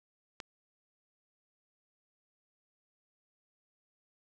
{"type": "click", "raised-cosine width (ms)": 0.2, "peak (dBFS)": -23, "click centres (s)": 0.402, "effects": []}